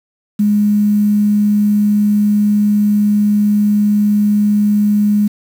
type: tone with quantisation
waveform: sine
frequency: 207.7 Hz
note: G#3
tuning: in tune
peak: -9 dBFS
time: 0.39-5.28 s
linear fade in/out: 10 ms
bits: 6
effects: none